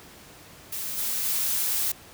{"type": "noise with level steps", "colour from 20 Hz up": "blue", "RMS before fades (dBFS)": [-32, -28, -26], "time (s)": [0.72, 1.92], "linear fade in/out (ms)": 5, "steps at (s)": [0.97, 1.24], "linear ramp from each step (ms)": 20, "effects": ["pink hiss -48 dBFS RMS until 2.13 s", "high-pass 60 Hz 12 dB/octave"]}